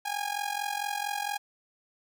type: tone with amplitude modulation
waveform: sawtooth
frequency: 819 Hz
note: G#5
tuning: 24 cents flat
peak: -23 dBFS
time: 0.05-1.38 s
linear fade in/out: 10 ms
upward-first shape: sine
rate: 44.4 Hz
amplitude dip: 80%
effects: none